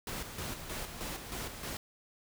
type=noise with tremolo; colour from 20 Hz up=pink; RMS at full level=-39 dBFS; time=0.07-1.77 s; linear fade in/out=2 ms; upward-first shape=square; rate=3.2 Hz; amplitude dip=50%; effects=none